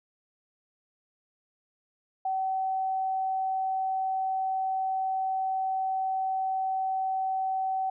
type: tone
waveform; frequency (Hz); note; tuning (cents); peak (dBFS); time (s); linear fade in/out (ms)
sine; 762; G5; -49; -26; 2.25-7.9; 5
effects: none

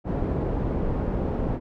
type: low-pass noise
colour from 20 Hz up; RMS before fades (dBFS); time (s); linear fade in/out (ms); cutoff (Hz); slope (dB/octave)
pink; -26; 0.04-1.6; 50; 570; 12
effects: none

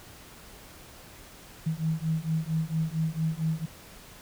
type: beating tone pair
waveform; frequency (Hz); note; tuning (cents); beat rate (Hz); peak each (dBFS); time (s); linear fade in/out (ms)
sine; 157.8 / 162.2; D#3 / E3; +25 / -28; 4.4; -29; 1.66-3.66; 10
effects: pink hiss -49 dBFS RMS until 4.21 s

